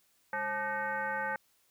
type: tone with frequency modulation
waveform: sine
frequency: 1200 Hz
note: D6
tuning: 37 cents sharp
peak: -31 dBFS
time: 0.33-1.36 s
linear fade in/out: 2 ms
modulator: 332 Hz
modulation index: 2
effects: white hiss -70 dBFS RMS until 1.7 s